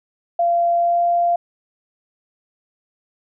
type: tone with pitch glide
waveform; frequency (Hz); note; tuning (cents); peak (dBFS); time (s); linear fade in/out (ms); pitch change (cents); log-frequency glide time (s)
sine; 688 to 692.8; F5 to F5; -26 to -14; -14; 0.39-1.36; 5; +12; 0.76-1.02
effects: none